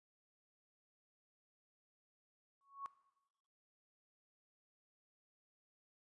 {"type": "tone with exponential growth", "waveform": "sine", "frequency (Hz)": 1108.7, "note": "C#6", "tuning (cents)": 0, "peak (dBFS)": -39, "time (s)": [2.61, 2.86], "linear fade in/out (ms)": 0, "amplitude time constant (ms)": 53, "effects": ["noise-tail reverb RT60 1.0 s tail -18 dB re dry", "resampled to 24000 Hz"]}